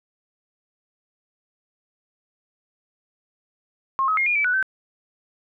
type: tone with pitch steps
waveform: sine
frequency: 1073 / 1275 / 2135 / 2428 / 2307 / 1478 / 1541 Hz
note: C6 / D#6 / C7 / D#7 / D7 / F#6 / G6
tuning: +43 / +42 / +34 / -43 / -31 / -2 / -30 cents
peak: -18 dBFS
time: 3.99-4.627 s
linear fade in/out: 0 ms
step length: 91 ms
effects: none